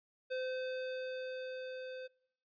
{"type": "tone with level ramp", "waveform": "square", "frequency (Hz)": 514, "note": "C5", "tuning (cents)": -31, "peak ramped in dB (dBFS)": [-36, -44], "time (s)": [0.3, 2.08], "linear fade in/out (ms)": 20, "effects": ["noise-tail reverb RT60 0.8 s tail -26 dB re dry", "resampled to 11025 Hz"]}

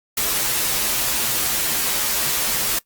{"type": "noise with comb filter", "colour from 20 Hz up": "white", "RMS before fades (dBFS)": -21, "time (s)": [0.17, 2.79], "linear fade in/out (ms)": 5, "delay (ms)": 11, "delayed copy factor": -0.65, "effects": ["noise-tail reverb RT60 0.1 s tail -21 dB re dry", "Opus 48 kbps"]}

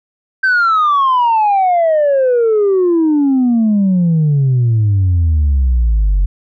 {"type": "exponential sweep", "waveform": "sine", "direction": "down", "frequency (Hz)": [1568, 44.67], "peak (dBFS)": -7, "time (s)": [0.43, 6.26], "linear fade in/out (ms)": 10, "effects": ["tanh soft clip ceiling -7 dBFS"]}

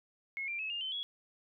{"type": "tone with pitch steps", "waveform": "sine", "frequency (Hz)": [2172, 2369, 2583, 2817, 3072, 3350], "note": ["C#7", "D7", "E7", "F7", "G7", "G#7"], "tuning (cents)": [-36, 14, -36, 14, -36, 14], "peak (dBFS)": -35, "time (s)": [0.37, 1.03], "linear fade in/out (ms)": 0, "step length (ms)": 110, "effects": []}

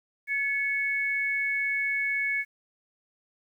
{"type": "tone pair together", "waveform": "sine", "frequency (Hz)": [1709, 2211], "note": ["G#6", "C#7"], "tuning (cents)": [49, -5], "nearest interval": "major third", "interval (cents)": 446, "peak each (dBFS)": [-31, -26], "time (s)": [0.27, 2.45], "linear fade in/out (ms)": 50, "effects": ["10-bit"]}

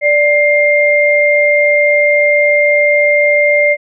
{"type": "tone pair together", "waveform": "sine", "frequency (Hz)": [587.3, 2109], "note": ["D5", "C7"], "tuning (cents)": [0, 13], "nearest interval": "octave + minor seventh", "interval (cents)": 2213, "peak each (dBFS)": -10, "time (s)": [0.01, 3.77], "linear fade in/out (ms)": 50, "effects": []}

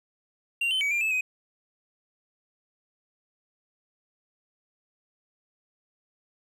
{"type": "tone with pitch steps", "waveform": "triangle", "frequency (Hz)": [2767, 3065, 2270, 2389, 2610, 2514], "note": ["F7", "G7", "C#7", "D7", "E7", "D#7"], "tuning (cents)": [-17, -40, 41, 29, -18, 17], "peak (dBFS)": -22, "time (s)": [0.61, 1.21], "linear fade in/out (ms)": 5, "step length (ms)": 100, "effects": []}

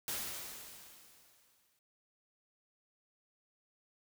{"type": "noise with exponential decay", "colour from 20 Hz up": "white", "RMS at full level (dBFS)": -37, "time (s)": [0.08, 1.79], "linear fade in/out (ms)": 1, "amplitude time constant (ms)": 370, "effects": []}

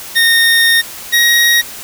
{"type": "tone pair in turn", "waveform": "25% pulse", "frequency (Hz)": [1844, 1886], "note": ["A#6", "A#6"], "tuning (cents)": [-19, 20], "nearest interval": "unison", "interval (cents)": 39, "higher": "second", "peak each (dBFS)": -4, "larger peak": "neither", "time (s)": [[0.15, 0.82], [1.12, 1.62]], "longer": "first", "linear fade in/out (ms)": 20, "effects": ["white hiss -29 dBFS RMS until 1.83 s"]}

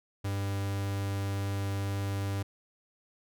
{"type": "tone", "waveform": "45% pulse", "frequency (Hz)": 99.1, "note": "G2", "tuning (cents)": 19, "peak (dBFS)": -30, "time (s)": [0.24, 2.43], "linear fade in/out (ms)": 10, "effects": []}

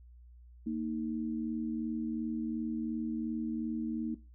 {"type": "tone pair together", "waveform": "sine", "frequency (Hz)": [229.6, 312.4], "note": ["A#3", "D#4"], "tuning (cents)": [-26, 7], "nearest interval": "perfect fourth", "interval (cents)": 533, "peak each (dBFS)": [-33, -37], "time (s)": [0.66, 4.15], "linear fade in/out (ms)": 10, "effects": ["noise-tail reverb RT60 0.3 s tail -18 dB re dry", "added 60 Hz sine -52 dBFS peak until 4.34 s"]}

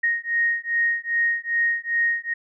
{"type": "beating tone pair", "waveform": "sine", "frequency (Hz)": [1864.7, 1867.2], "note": ["A#6", "A#6"], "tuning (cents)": [0, 2], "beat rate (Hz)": 2.5, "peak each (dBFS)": -23, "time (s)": [0.03, 2.34], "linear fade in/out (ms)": 10, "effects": []}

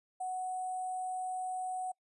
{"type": "tone with sample-and-hold", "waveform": "sine", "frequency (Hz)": 740, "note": "F#5", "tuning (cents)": 0, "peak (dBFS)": -34, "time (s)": [0.2, 1.92], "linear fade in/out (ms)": 10, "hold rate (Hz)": 8820, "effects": ["noise-tail reverb RT60 0.1 s tail -25 dB re dry", "resampled to 24000 Hz"]}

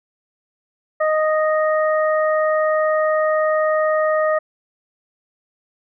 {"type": "harmonic tone", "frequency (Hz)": 621, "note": "D#5", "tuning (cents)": -3, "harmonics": [1, 2, 3], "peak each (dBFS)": [-16, -22, -26], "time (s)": [1, 4.39], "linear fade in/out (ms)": 10, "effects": []}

